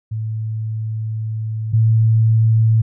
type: tone pair in turn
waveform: sine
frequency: 110 / 111.6 Hz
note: A2 / A2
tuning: 0 / +25 cents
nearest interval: unison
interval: 25 cents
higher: second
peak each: -20 / -10 dBFS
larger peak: second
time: 0.11-1.73 / 1.73-2.82 s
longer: first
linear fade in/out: 10 ms
effects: none